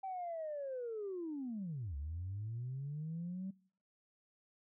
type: linear two-way sweep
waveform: sine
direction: down then up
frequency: 779 to 68.1 to 194.3 Hz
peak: -38 dBFS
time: 0.03-3.51 s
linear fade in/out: 10 ms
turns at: 1.96 s
effects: noise-tail reverb RT60 0.6 s tail -25 dB re dry + tanh soft clip ceiling -35 dBFS